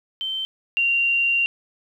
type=tone pair in turn; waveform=sine; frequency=3105 / 2766 Hz; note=G7 / F7; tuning=-17 / -17 cents; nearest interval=major second; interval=200 cents; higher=first; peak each=-24 / -17 dBFS; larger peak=second; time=0.21-0.45 / 0.77-1.46 s; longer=second; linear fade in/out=0 ms; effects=9-bit